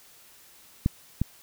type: clicks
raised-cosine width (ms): 5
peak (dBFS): -9 / -11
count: 2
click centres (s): 0.861 / 1.216
effects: white hiss -54 dBFS RMS until 1.42 s